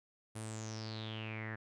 sawtooth tone with low-pass filter sweep, 110 Hz, A2, in tune, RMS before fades -43 dBFS, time 0.35-1.56 s, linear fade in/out 10 ms, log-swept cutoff 10000 to 1700 Hz, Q 8.3, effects none

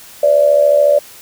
sine tone with amplitude modulation, 582 Hz, D5, 16 cents flat, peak -4 dBFS, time 0.23-0.99 s, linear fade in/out 5 ms, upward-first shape sine, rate 73.9 Hz, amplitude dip 70%, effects white hiss -38 dBFS RMS until 1.21 s

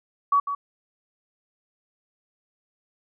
sine tone with echo, 1132 Hz, C#6, 36 cents sharp, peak -16 dBFS, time 0.32-0.4 s, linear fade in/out 5 ms, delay 150 ms, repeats 1, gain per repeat -9 dB, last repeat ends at 0.55 s, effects none

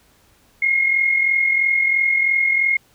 sine tone pair together, 2108 / 2151 Hz, C7 / C7, +12 / +47 cents, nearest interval unison, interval 35 cents, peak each -23 / -15 dBFS, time 0.62-2.77 s, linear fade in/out 5 ms, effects pink hiss -56 dBFS RMS until 2.94 s

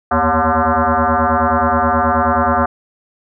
sine tone with frequency modulation, 235.3 Hz, A#3, 16 cents sharp, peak -11 dBFS, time 0.11-2.66 s, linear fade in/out 5 ms, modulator 160 Hz, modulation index 7.6, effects none

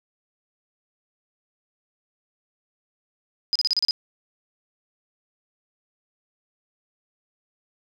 sine tone bursts, 4978 Hz, D#8, in tune, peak -18 dBFS, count 7, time 3.53-3.909 s, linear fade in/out 0 ms, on 25 ms, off 34 ms, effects none

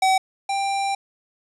square tone pair in turn, 761 / 789.9 Hz, F#5 / G5, +48 / +13 cents, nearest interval minor second, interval 65 cents, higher second, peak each -16 / -22 dBFS, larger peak first, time 0.02-0.18 / 0.49-0.95 s, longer second, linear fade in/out 5 ms, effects resampled to 24000 Hz + 9-bit

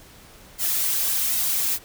blue noise with flanger, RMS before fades -23 dBFS, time 0.58-1.79 s, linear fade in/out 50 ms, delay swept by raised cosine 1.7 to 5.5 ms, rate 1.3 Hz, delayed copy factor -0.8, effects pink hiss -48 dBFS RMS until 1.84 s

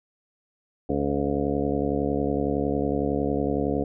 harmonic tone with a mistuned harmonic, 70.9 Hz, C#2, 40 cents sharp, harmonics 1 / 2 / 3 / 4 / 5 / 6 / 7 / 8 / 9 / 10, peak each -33 / -33 / -31 / -27 / -40 / -29 / -30 / -35 / -42 / -35 dBFS, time 0.89-3.84 s, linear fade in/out 5 ms, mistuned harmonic 9, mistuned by +32 cents, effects none

